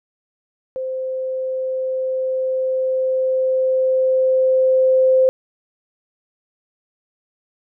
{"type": "tone with level ramp", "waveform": "sine", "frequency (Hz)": 520, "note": "C5", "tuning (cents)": -11, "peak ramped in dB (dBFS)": [-22, -10], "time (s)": [0.76, 5.29], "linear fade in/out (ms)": 0, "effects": []}